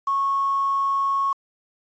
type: tone with quantisation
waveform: sine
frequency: 1100 Hz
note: C#6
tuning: 14 cents flat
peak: -19 dBFS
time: 0.07-1.33 s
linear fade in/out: 5 ms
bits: 7
effects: resampled to 16000 Hz